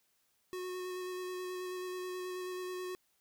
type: tone with vibrato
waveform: square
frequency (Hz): 365.7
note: F#4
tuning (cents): -20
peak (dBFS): -39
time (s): 0.53-2.95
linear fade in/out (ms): 0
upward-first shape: square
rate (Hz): 9.3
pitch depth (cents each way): 10
effects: white hiss -75 dBFS RMS until 3.2 s